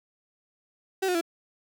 35% pulse tone with pitch steps, 382.6 / 360.2 / 335.3 Hz, G4 / F#4 / E4, -42 / -46 / +30 cents, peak -22 dBFS, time 1.02-1.212 s, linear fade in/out 10 ms, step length 64 ms, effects none

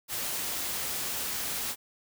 white noise, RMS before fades -33 dBFS, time 0.08-1.76 s, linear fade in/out 50 ms, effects none

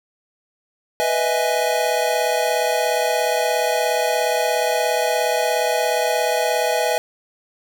square chord, E major seventh, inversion second, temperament equal, 493.9 / 622.3 / 659.3 / 830.6 Hz, B4 / D#5 / E5 / G#5, 0 / 0 / 0 / 0 cents, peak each -24 dBFS, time 1-6.98 s, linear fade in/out 0 ms, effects none

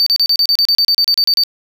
triangle tone bursts, 4589 Hz, D8, 41 cents flat, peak -8 dBFS, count 15, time 0-1.436 s, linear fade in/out 0 ms, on 64 ms, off 34 ms, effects none

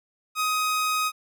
sawtooth tone, 1256 Hz, D#6, 16 cents sharp, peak -19 dBFS, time 0.35-1.12 s, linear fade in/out 50 ms, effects none

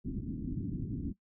white low-pass noise, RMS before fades -37 dBFS, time 0.04-1.13 s, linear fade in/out 20 ms, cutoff 300 Hz, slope 48 dB/octave, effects noise-tail reverb RT60 0.1 s tail -19 dB re dry

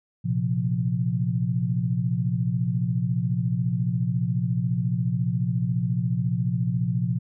sine chord, Bb suspended second, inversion none, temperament equal, 116.54 / 130.81 / 174.61 Hz, Bb2 / C3 / F3, 0 / 0 / 0 cents, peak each -26 dBFS, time 0.24-7.19 s, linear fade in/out 20 ms, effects none

